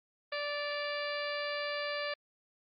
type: harmonic tone with a mistuned harmonic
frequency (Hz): 584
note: D5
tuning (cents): -10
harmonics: 1 / 2 / 3 / 4 / 5 / 6 / 7 / 8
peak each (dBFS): -37 / -42 / -40 / -43 / -46 / -48 / -47 / -45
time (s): 0.32-2.14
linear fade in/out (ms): 5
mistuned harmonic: 5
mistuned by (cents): -53
effects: Opus 32 kbps